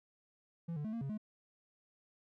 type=tone with pitch steps; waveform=triangle; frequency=167.9 / 147.7 / 217.2 / 231 / 137.1 / 213.2 Hz; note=E3 / D3 / A3 / A#3 / C#3 / G#3; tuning=+32 / +10 / -22 / -16 / -19 / +46 cents; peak=-35 dBFS; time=0.68-1.178 s; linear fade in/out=10 ms; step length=83 ms; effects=none